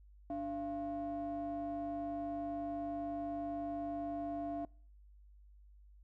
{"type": "ring-modulated tone", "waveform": "triangle", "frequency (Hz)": 196, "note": "G3", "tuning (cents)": 0, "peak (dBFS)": -32, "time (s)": [0.3, 4.65], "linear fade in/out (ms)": 2, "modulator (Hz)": 488, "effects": ["noise-tail reverb RT60 0.5 s tail -25 dB re dry", "added 50 Hz sine -57 dBFS peak until 6.03 s"]}